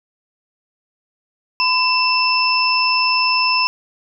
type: tone cluster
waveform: sine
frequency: 1010 / 2670 / 5270 Hz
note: B5 / E7 / E8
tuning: +39 / +22 / -1 cents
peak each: -18 dBFS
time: 1.6-3.67 s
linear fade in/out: 0 ms
effects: none